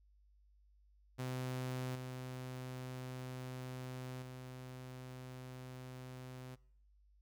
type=tone with level steps; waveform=sawtooth; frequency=127.9 Hz; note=C3; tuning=39 cents flat; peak=-35 / -40 / -44 dBFS; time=1.18-6.56 s; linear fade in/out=20 ms; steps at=1.95 / 4.22 s; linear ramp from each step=5 ms; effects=noise-tail reverb RT60 0.7 s tail -23 dB re dry + added 50 Hz sine -65 dBFS peak until 7.21 s